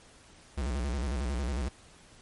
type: tone with vibrato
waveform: square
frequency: 65 Hz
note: C2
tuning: 11 cents flat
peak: -30 dBFS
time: 0.57-1.69 s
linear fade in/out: 10 ms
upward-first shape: square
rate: 11 Hz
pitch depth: 150 cents each way
effects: pink hiss -56 dBFS RMS until 2.21 s + MP3 48 kbps